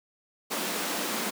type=high-pass noise; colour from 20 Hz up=pink; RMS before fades=-31 dBFS; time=0.5-1.31 s; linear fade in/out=20 ms; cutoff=190 Hz; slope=48 dB/octave; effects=none